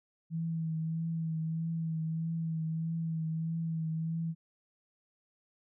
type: tone with vibrato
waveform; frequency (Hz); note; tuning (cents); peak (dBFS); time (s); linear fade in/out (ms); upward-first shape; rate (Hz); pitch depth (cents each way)
sine; 162.3; E3; -27; -31; 0.3-4.35; 50; triangle; 1.6; 33
effects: none